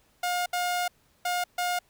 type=tone bursts at uneven times; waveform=sawtooth; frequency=713 Hz; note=F5; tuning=36 cents sharp; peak=-22 dBFS; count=4; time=0.23-0.46 / 0.53-0.88 / 1.25-1.44 / 1.58-1.79 s; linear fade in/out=5 ms; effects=pink hiss -65 dBFS RMS until 1.89 s